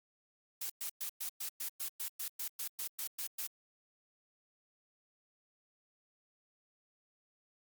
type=noise bursts; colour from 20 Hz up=blue; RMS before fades=-39 dBFS; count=15; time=0.61-3.47 s; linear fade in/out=5 ms; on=88 ms; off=110 ms; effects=Opus 48 kbps